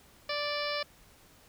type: harmonic tone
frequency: 586 Hz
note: D5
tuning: 4 cents flat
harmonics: 1 / 2 / 3 / 4 / 5 / 6 / 7 / 8 / 9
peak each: -35 / -38 / -40 / -39 / -43 / -44 / -42 / -42 / -41 dBFS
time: 0.29-0.83 s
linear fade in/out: 5 ms
effects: pink hiss -59 dBFS RMS until 1.48 s